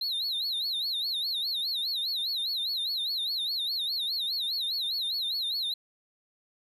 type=tone with vibrato; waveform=triangle; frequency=3985 Hz; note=B7; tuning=15 cents sharp; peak=-27 dBFS; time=0.01-5.74 s; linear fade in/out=5 ms; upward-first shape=sine; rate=4.9 Hz; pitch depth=180 cents each way; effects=none